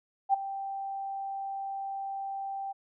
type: tone with ADSR envelope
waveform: sine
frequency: 784 Hz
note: G5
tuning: in tune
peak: -18 dBFS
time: 0.29-2.73 s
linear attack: 46 ms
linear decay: 12 ms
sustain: -15 dB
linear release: 19 ms
effects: none